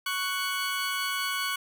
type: tone pair together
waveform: 20% pulse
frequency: 1112.5 / 1485 Hz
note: C#6 / F#6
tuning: +6 / +6 cents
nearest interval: perfect fourth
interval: 500 cents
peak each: -26 dBFS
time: 0.06-1.56 s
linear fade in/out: 5 ms
effects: none